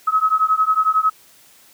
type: beating tone pair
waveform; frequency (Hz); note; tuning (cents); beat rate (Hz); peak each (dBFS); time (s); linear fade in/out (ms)
sine; 1275 / 1286; D#6 / E6; +42 / -43; 11; -17; 0.07-1.1; 10
effects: white hiss -50 dBFS RMS until 1.73 s + high-pass 80 Hz 12 dB/octave